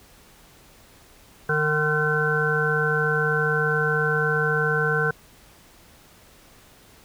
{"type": "harmonic tone with a mistuned harmonic", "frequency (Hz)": 152.4, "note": "D#3", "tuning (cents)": -36, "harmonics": [1, 3, 5, 7, 9, 10], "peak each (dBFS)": [-26, -25, -33, -33, -29, -23], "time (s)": [1.49, 5.11], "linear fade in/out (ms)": 5, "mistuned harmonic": 7, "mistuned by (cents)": -40, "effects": ["pink hiss -52 dBFS RMS until 7.04 s"]}